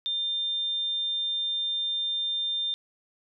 sine tone, 3600 Hz, A7, 39 cents sharp, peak -26 dBFS, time 0.06-2.74 s, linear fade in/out 0 ms, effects none

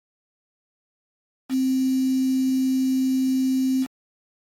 sine tone with quantisation, 261.6 Hz, C4, in tune, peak -18 dBFS, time 1.49-3.87 s, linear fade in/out 50 ms, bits 6, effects MP3 64 kbps

